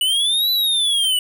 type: linear two-way sweep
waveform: square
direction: up then down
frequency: 2927 to 4000 to 2927 Hz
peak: -16 dBFS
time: 0.01-1.19 s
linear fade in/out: 2 ms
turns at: 0.51 s
effects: none